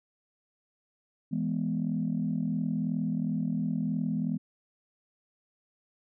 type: chord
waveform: sine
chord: E major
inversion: none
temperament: equal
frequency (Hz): 164.81 / 207.7 / 246.9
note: E3 / G#3 / B3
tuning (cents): 0 / 0 / 0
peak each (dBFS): -31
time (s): 1.31-4.38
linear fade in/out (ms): 20
effects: tanh soft clip ceiling -19 dBFS